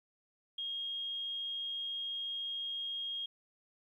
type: tone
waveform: sine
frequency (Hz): 3253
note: G#7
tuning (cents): -37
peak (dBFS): -36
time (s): 0.58-3.26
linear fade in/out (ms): 5
effects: 12-bit